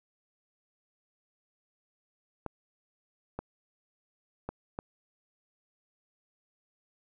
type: clicks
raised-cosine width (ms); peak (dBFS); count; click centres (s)
1; -21; 4; 2.463 / 3.39 / 4.49 / 4.789
effects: none